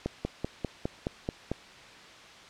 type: slowing click train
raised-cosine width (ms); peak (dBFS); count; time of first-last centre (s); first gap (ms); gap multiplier
2; -16; 8; 0.06-1.516; 190; 1.03
effects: white hiss -49 dBFS RMS until 2.49 s + low-pass 4000 Hz 12 dB/octave